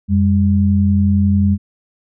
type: tone pair together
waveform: sine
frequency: 89.8 / 200.8 Hz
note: F2 / G3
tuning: +49 / +42 cents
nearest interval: octave + major second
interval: 1393 cents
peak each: -13 dBFS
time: 0.08-1.58 s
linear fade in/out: 50 ms
effects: none